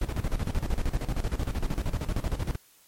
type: noise with tremolo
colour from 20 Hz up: brown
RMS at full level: -26 dBFS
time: 0.01-2.56 s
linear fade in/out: 5 ms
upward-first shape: square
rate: 13 Hz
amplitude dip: 75%
effects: white hiss -59 dBFS RMS until 2.87 s + MP3 64 kbps